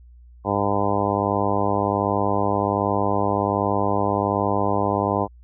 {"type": "harmonic tone", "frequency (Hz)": 101.3, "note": "G#2", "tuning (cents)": -43, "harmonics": [1, 2, 3, 4, 5, 6, 7, 8, 9, 10], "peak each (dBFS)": [-28, -28, -28, -28, -28, -28, -28, -28, -28, -28], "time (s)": [0.44, 5.28], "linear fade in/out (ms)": 50, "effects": ["added 60 Hz sine -44 dBFS peak until 5.43 s"]}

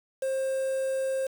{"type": "tone with quantisation", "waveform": "triangle", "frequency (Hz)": 531, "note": "C5", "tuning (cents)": 25, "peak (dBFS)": -24, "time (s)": [0.22, 1.27], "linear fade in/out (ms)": 5, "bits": 7, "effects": []}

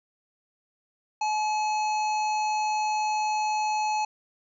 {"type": "harmonic tone", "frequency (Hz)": 854, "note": "G#5", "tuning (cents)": 48, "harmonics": [1, 3, 5, 7, 8], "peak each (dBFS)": [-24, -35, -40, -42, -45], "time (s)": [1.21, 4.05], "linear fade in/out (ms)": 5, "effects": []}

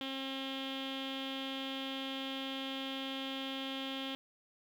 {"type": "tone with low-pass filter", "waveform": "sawtooth", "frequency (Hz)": 268.2, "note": "C4", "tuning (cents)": 43, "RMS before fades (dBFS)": -40, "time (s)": [0.01, 4.15], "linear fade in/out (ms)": 0, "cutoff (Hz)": 3300, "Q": 8.4, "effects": ["10-bit"]}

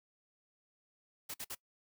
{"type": "noise bursts", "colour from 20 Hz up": "white", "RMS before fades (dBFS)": -42, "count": 3, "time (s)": [1.29, 1.551], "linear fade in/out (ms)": 10, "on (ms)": 53, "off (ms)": 51, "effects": ["noise-tail reverb RT60 0.1 s tail -22 dB re dry"]}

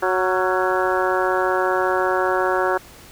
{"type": "harmonic tone with a mistuned harmonic", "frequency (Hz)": 185.1, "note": "F#3", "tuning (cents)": 1, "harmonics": [2, 3, 4, 5, 6, 7, 8, 9], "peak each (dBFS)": [-22, -24, -25, -26, -27, -27, -28, -29], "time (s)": [0.02, 2.78], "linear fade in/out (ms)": 10, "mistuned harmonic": 7, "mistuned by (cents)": 78, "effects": ["pink hiss -44 dBFS RMS until 3.11 s"]}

